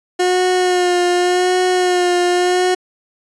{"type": "tone with vibrato", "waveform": "30% pulse", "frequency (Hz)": 360.3, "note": "F#4", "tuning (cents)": -46, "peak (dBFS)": -10, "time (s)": [0.19, 2.75], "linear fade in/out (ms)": 10, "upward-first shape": "sine", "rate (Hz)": 0.87, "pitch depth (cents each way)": 28, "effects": ["resampled to 22050 Hz"]}